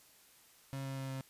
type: tone with pitch steps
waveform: 35% pulse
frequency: 135.9 / 135.04 / 134.18 / 133.33 Hz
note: C#3 / C#3 / C3 / C3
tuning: -34 / -45 / +44 / +33 cents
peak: -37 dBFS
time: 0.73-1.21 s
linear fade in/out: 0 ms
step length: 120 ms
effects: white hiss -63 dBFS RMS until 1.29 s + resampled to 32000 Hz